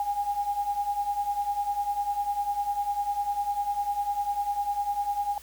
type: beating tone pair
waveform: sine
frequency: 808 / 818 Hz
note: G#5 / G#5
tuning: -48 / -26 cents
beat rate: 10 Hz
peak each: -32 / -27 dBFS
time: 0-5.38 s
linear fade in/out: 2 ms
effects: added 60 Hz sine -52 dBFS peak until 5.42 s + white hiss -50 dBFS RMS until 5.42 s